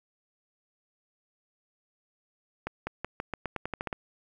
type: accelerating click train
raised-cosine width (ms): 0.5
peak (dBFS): -17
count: 12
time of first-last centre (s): 2.67-3.928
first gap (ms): 200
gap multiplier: 0.88
effects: 9-bit